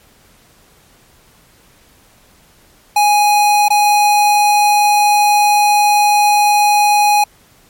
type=tone with dropouts; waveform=square; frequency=830 Hz; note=G#5; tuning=1 cent flat; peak=-9 dBFS; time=2.96-7.24 s; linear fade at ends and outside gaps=5 ms; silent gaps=3.684-3.703 s; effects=pink hiss -49 dBFS RMS until 7.69 s + MP3 64 kbps